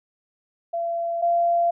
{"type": "tone pair in turn", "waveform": "sine", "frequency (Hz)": [679, 686.9], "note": ["F5", "F5"], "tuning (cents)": [-49, -29], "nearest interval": "unison", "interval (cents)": 20, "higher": "second", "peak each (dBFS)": [-23, -17], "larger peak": "second", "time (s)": [[0.73, 1.22], [1.22, 1.71]], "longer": "neither", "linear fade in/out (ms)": 10, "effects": []}